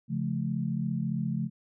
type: chord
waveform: sine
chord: Db augmented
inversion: none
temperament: just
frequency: 138.59 / 173.24 / 216.5 Hz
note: Db3 / F3 / A3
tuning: 0 / -14 / -28 cents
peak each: -32 dBFS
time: 0.08-1.5 s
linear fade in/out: 50 ms
effects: none